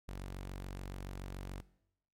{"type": "tone", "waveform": "sawtooth", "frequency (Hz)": 47, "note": "F#1", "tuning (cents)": 28, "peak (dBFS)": -37, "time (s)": [0.08, 1.61], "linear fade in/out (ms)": 10, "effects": ["noise-tail reverb RT60 0.8 s tail -19 dB re dry", "MP3 64 kbps"]}